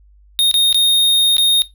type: tone with dropouts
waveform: square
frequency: 3702 Hz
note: A#7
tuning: 13 cents flat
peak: -11 dBFS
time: 0.39-1.62 s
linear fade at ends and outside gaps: 0 ms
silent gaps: 0.513-0.541 / 0.727-0.745 / 1.368-1.382 s
effects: noise-tail reverb RT60 0.2 s tail -19 dB re dry + added 50 Hz sine -45 dBFS peak until 1.74 s